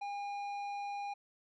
sine tone with tanh clipping, 810 Hz, G#5, 43 cents flat, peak -39 dBFS, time 0.01-1.14 s, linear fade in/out 10 ms, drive 10 dB, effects none

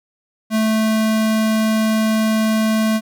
square tone, 219.1 Hz, A3, 7 cents flat, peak -15 dBFS, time 0.5-3.01 s, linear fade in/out 50 ms, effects none

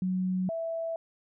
sine tone pair in turn, 185 / 659.3 Hz, F#3 / E5, 0 / 0 cents, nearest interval octave + minor seventh, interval 2200 cents, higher second, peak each -26 / -30 dBFS, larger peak first, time 0.02-0.49 / 0.49-0.96 s, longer neither, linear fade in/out 2 ms, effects none

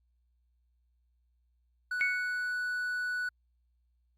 triangle tone, 1480 Hz, F#6, in tune, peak -29 dBFS, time 1.91-3.29 s, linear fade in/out 5 ms
sine tone with exponential decay, 2217 Hz, C#7, in tune, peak -24 dBFS, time 2.01-2.52 s, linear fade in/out 0 ms, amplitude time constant 110 ms
effects added 60 Hz sine -69 dBFS peak until 4.17 s + Opus 48 kbps

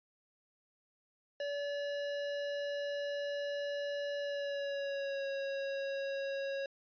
square tone with pitch glide, 573 to 549.7 Hz, D5 to C#5, -43 to -15 cents, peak -36 dBFS, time 1.4-6.66 s, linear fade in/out 2 ms, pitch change -72 cents, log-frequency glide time 4.19-5.27 s, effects resampled to 11025 Hz

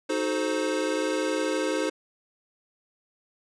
square chord, D# diminished seventh, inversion none, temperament equal with one note detuned, 311.1 / 370 / 431.2 / 523.3 Hz, D#4 / F#4 / A4 / C5, 0 / 0 / -35 / 0 cents, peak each -30 / -34 / -32 / -30 dBFS, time 0.09-1.9 s, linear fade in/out 10 ms, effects resampled to 22050 Hz

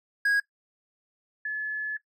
triangle / sine tone pair in turn, 1647 / 1717.2 Hz, G#6 / A6, -15 / -43 cents, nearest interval minor second, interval 72 cents, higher second, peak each -19 / -27 dBFS, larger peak first, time 0.25-0.4 / 1.45-1.97 s, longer second, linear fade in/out 5 ms, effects noise-tail reverb RT60 0.1 s tail -18 dB re dry

